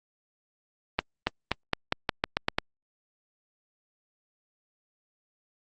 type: accelerating click train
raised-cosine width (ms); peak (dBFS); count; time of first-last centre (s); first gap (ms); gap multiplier
0.3; -7; 10; 0.99-2.585; 280; 0.88
effects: Opus 32 kbps